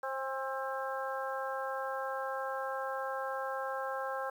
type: harmonic tone with a mistuned harmonic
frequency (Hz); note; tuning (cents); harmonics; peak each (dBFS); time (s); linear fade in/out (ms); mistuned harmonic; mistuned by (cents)
265.7; C4; +27; 2 / 3 / 4 / 5 / 6; -38 / -40 / -41 / -42 / -43; 0.03-4.3; 5; 3; +25
effects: 10-bit